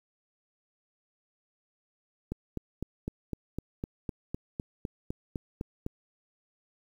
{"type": "click train", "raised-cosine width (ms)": 3, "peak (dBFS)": -20, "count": 15, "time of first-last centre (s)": [2.32, 5.864], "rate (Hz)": 3.95, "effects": ["9-bit"]}